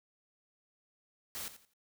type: noise with echo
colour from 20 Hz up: white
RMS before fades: -41 dBFS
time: 1.35-1.48 s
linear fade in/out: 0 ms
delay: 85 ms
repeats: 3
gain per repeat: -12 dB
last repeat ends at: 1.735 s
effects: none